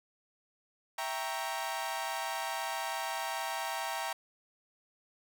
sawtooth chord, E diminished seventh, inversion none, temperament equal, 659.3 / 784 / 932.3 / 1108.7 Hz, E5 / G5 / Bb5 / Db6, 0 / 0 / 0 / 0 cents, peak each -37 / -35 / -34 / -40 dBFS, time 0.98-4.13 s, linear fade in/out 5 ms, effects none

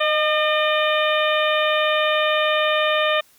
harmonic tone with a mistuned harmonic, 606 Hz, D#5, 46 cents flat, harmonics 1 / 2 / 3 / 4 / 5 / 6, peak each -20 / -23 / -25 / -26 / -27 / -28 dBFS, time 0-3.21 s, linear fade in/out 10 ms, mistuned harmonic 1, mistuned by +24 cents, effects white hiss -55 dBFS RMS until 3.38 s

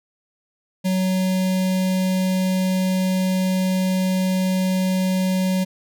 square tone with notch filter, 186.5 Hz, F#3, 14 cents sharp, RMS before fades -20 dBFS, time 0.84-5.65 s, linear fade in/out 20 ms, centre 1300 Hz, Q 1.2, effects none

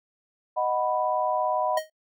sine chord, B major, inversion first, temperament equal, 622.3 / 740 / 987.8 Hz, D#5 / F#5 / B5, 0 / 0 / 0 cents, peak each -27 dBFS, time 0.56-1.79 s, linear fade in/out 20 ms
square tone with exponential decay, 626 Hz, D#5, 10 cents sharp, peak -23 dBFS, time 1.77-1.9 s, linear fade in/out 5 ms, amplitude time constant 27 ms
effects noise-tail reverb RT60 0.1 s tail -25 dB re dry

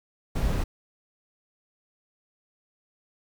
brown noise, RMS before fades -25 dBFS, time 0.35-0.64 s, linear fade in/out 10 ms, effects none

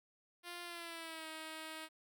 5% pulse tone with pitch glide, 349.2 to 316.5 Hz, F4 to D#4, 0 to +30 cents, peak -34 dBFS, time 0.43-1.89 s, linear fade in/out 50 ms, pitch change -170 cents, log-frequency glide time 0.63-1.27 s, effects none

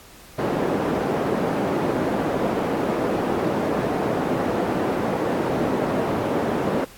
white band-pass noise, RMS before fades -23 dBFS, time 0.38-6.85 s, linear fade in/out 10 ms, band 170 to 520 Hz, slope 12 dB/octave, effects pink hiss -46 dBFS RMS until 6.97 s + AAC 64 kbps

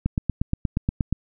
click train, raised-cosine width 5 ms, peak -9 dBFS, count 10, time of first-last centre 0.06-1.126 s, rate 8.44 Hz, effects none

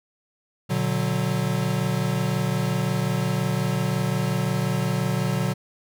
square chord, B minor, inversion none, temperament equal with one note detuned, 121.21 / 146.83 / 185 Hz, B2 / D3 / F#3, -32 / 0 / 0 cents, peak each -27 dBFS, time 0.69-5.54 s, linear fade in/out 20 ms, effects none

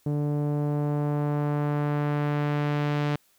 sawtooth tone with low-pass filter sweep, 146.83 Hz, D3, in tune, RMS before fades -26 dBFS, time 0.06-3.16 s, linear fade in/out 5 ms, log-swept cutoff 450 to 3500 Hz, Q 0.83, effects white hiss -64 dBFS RMS until 3.38 s

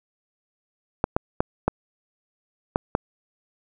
clicks, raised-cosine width 1 ms, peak -5 dBFS, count 6, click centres 1.041 / 1.165 / 1.405 / 1.68 / 2.759 / 2.951 s, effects none

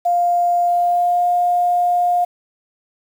sine tone with pitch glide, 700 to 708.1 Hz, F5 to F5, +4 to +24 cents, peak -13 dBFS, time 0.05-2.25 s, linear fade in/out 10 ms, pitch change +20 cents, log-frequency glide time 0.67-1.25 s, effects 7-bit

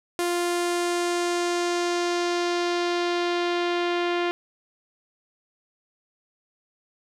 sawtooth tone with low-pass filter sweep, 349.2 Hz, F4, in tune, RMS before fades -25 dBFS, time 0.19-4.31 s, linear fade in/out 0 ms, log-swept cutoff 11000 to 3000 Hz, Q 1.4, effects none

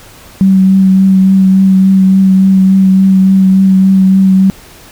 sine tone with vibrato, 190.7 Hz, G3, 47 cents flat, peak -3 dBFS, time 0.41-4.5 s, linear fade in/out 0 ms, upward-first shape triangle, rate 3.5 Hz, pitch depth 19 cents each way, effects pink hiss -36 dBFS RMS until 4.91 s

